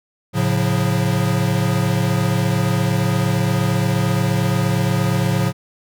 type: chord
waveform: square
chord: A augmented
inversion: none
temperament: equal with one note detuned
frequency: 110 / 138.59 / 178.49 Hz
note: A2 / C#3 / E#3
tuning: 0 / 0 / +38 cents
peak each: -21 dBFS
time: 0.33-5.53 s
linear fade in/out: 50 ms
effects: none